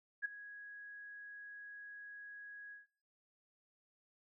sine tone with ADSR envelope, 1661.2 Hz, G#6, in tune, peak -32 dBFS, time 0.22-2.87 s, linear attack 31 ms, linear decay 11 ms, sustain -16 dB, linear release 150 ms, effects noise-tail reverb RT60 0.5 s tail -21 dB re dry

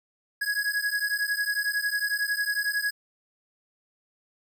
square beating tone pair, 1661.2 / 1672.2 Hz, G#6 / G#6, 0 / +11 cents, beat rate 11 Hz, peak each -29 dBFS, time 0.41-2.91 s, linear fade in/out 10 ms, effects none

